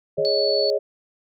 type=chord; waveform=sine; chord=Ab suspended fourth; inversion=none; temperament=equal; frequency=415.3 / 554.4 / 622.3 Hz; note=Ab4 / Db5 / Eb5; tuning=0 / 0 / 0 cents; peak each=-23 / -22 / -24 dBFS; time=0.17-0.79 s; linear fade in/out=20 ms
type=tone with exponential decay; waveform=sine; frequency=156.4 Hz; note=D#3; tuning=9 cents sharp; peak=-30 dBFS; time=0.18-0.34 s; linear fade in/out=2 ms; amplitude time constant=33 ms
type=tone; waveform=sine; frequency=4435 Hz; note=C#8; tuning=in tune; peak=-23 dBFS; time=0.25-0.7 s; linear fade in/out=0 ms
effects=none